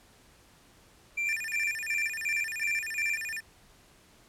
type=tone bursts; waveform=triangle; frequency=2360 Hz; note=D7; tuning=8 cents sharp; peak=-26 dBFS; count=6; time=1.17-3.16 s; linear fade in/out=10 ms; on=190 ms; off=170 ms
type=tone with vibrato; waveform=square; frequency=2093 Hz; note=C7; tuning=in tune; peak=-34 dBFS; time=1.25-3.41 s; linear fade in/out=20 ms; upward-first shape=square; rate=13 Hz; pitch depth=270 cents each way
effects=pink hiss -59 dBFS RMS until 4.28 s + low-pass 12000 Hz 12 dB/octave